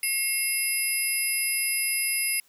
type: tone cluster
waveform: sine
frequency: 2154 / 2704 / 4999 / 10840 / 11780 Hz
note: C7 / E7 / D#8 / E9 / F#9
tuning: +50 / +43 / +7 / +47 / -9 cents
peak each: -30 / -33 / -33 / -27 / -32 dBFS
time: 0.03-2.4 s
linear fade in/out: 2 ms
effects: white hiss -62 dBFS RMS until 2.48 s + high-pass 100 Hz 12 dB/octave